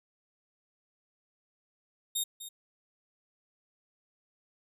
15% pulse tone with echo, 3700 Hz, A#7, 14 cents flat, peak -22 dBFS, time 2.15-2.24 s, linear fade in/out 10 ms, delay 250 ms, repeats 1, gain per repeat -12 dB, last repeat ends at 2.49 s, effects none

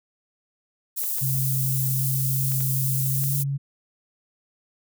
white high-pass noise, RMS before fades -27 dBFS, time 0.96-3.44 s, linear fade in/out 20 ms, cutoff 11000 Hz, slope 12 dB/octave
clicks, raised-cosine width 0.2 ms, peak -23 dBFS, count 5, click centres 1.037 / 1.184 / 2.52 / 2.606 / 3.24 s
sine tone with pitch glide, 132.7 to 139.06 Hz, C3 to C#3, +25 to +6 cents, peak -23 dBFS, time 1.21-3.58 s, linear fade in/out 20 ms, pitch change +81 cents, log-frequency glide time 3.05-3.34 s
effects none

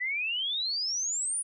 sine exponential sweep, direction up, 1945 to 9900 Hz, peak -28 dBFS, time 0-1.43 s, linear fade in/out 20 ms, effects none

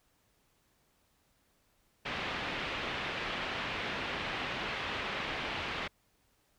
white low-pass noise, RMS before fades -37 dBFS, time 2.05-5.88 s, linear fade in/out 10 ms, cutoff 3100 Hz, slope 24 dB/octave, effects pink hiss -72 dBFS RMS until 6.58 s

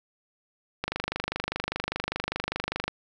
click train, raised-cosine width 0.3 ms, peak -12 dBFS, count 52, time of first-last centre 0.84-2.88 s, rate 25 Hz, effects none

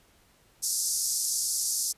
pink band-pass noise, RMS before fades -29 dBFS, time 0.62-1.93 s, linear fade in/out 20 ms, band 5000 to 12000 Hz, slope 48 dB/octave, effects pink hiss -62 dBFS RMS until 1.97 s + resampled to 32000 Hz

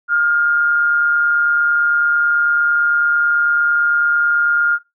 sine tone with amplitude modulation, 1411 Hz, F6, 17 cents sharp, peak -10 dBFS, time 0.08-4.79 s, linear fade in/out 50 ms, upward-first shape sine, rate 149 Hz, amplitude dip 40%, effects noise-tail reverb RT60 0.2 s tail -18 dB re dry

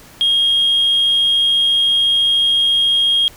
sine tone, 3253 Hz, G#7, 37 cents flat, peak -10 dBFS, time 0.21-3.28 s, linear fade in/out 0 ms, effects tanh soft clip ceiling -8 dBFS + pink hiss -42 dBFS RMS until 3.36 s

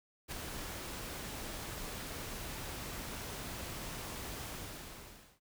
pink noise with ADSR envelope, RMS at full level -39 dBFS, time 0.28-5.4 s, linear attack 40 ms, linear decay 7 ms, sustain -4 dB, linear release 960 ms, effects none

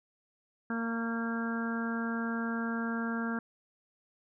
harmonic tone with a mistuned harmonic, 230.1 Hz, A#3, 22 cents flat, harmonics 1 / 2 / 3 / 4 / 5 / 6 / 7, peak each -32 / -42 / -45 / -45 / -46 / -40 / -40 dBFS, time 0.7-3.39 s, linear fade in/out 2 ms, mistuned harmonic 5, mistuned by -16 cents, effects none

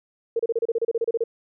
sine tone bursts, 460 Hz, A#4, 23 cents flat, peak -19 dBFS, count 14, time 0.36-1.239 s, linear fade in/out 5 ms, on 34 ms, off 31 ms, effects none

